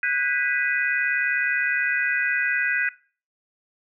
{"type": "chord", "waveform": "sine", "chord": "G# minor seventh", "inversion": "third", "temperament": "equal with one note detuned", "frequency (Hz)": [1480, 1619.5, 1975.5, 2489], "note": ["F#6", "G#6", "B6", "D#7"], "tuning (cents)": [0, -44, 0, 0], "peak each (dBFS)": [-26, -26, -26, -28], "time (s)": [0.03, 2.89], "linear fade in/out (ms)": 2, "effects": ["noise-tail reverb RT60 0.4 s tail -20 dB re dry"]}